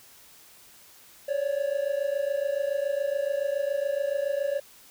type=tone pair together; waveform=triangle; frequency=549.9 / 577 Hz; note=C#5 / D5; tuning=-14 / -31 cents; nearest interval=minor second; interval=83 cents; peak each=-26 dBFS; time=1.28-4.6 s; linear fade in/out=10 ms; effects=white hiss -53 dBFS RMS until 4.9 s